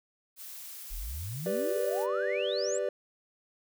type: noise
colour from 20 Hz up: blue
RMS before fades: -44 dBFS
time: 0.36-2.07 s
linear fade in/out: 50 ms
type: exponential sweep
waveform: sine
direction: up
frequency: 34.65 to 8060 Hz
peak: -35 dBFS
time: 0.9-2.79 s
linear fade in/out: 20 ms
type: chord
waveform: triangle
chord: G major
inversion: none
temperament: equal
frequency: 392 / 493.9 / 587.3 Hz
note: G4 / B4 / D5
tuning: 0 / 0 / 0 cents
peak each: -32 / -31 / -30 dBFS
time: 1.46-2.89 s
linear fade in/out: 2 ms
effects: none